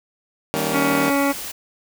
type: chord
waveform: 15% pulse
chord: Eb dominant seventh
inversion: none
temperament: just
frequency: 155.56 / 194.45 / 233.3 / 280 Hz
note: Eb3 / G3 / Bb3 / Db4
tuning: 0 / -14 / +2 / +18 cents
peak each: -21 dBFS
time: 0.54-1.1 s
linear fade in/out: 0 ms
type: noise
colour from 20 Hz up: white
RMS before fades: -31 dBFS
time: 0.56-1.52 s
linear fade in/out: 10 ms
type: harmonic tone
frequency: 280 Hz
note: C#4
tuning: 18 cents sharp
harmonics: 1 / 2 / 3 / 4 / 5 / 7 / 8 / 9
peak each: -19 / -23 / -26 / -27 / -29 / -30 / -31 / -35 dBFS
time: 0.73-1.33 s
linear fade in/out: 20 ms
effects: none